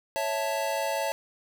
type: chord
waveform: square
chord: A major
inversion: first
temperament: equal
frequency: 554.4 / 659.3 / 880 Hz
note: C#5 / E5 / A5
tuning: 0 / 0 / 0 cents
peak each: -32 dBFS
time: 0.16-1.12 s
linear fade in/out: 0 ms
effects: none